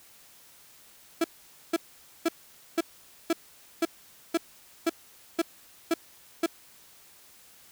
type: tone bursts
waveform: 35% pulse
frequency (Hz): 332.2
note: E4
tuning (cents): +13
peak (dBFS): -20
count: 11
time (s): 1.21-6.462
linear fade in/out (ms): 5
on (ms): 32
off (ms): 490
effects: white hiss -55 dBFS RMS until 7.71 s